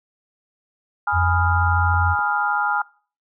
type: chord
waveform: sine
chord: F half-diminished seventh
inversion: first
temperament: equal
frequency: 830.6 / 987.8 / 1244.5 / 1396.9 Hz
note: Ab5 / Cb6 / Eb6 / F6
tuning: 0 / 0 / 0 / 0 cents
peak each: -22 / -28 / -27 / -22 dBFS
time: 1.07-2.82 s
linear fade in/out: 5 ms
type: tone with vibrato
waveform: sine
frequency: 87.31 Hz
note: F2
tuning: in tune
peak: -18 dBFS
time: 1.12-2.16 s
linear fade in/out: 50 ms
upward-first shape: triangle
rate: 14 Hz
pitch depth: 14 cents each way
type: clicks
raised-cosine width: 1 ms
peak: -26 dBFS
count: 2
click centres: 1.941 / 2.191 s
effects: noise-tail reverb RT60 0.4 s tail -22 dB re dry